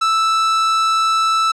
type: tone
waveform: 45% pulse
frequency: 1318.5 Hz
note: E6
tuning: in tune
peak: -13 dBFS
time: 0.01-1.52 s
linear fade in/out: 10 ms
effects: low-pass 6000 Hz 12 dB/octave